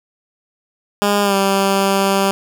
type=tone with pitch glide; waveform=10% pulse; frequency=203.9 to 195.71 Hz; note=G#3 to G3; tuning=-32 to -3 cents; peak=-5 dBFS; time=1.02-2.31 s; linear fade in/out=0 ms; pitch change=-71 cents; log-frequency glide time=1.22-1.35 s; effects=none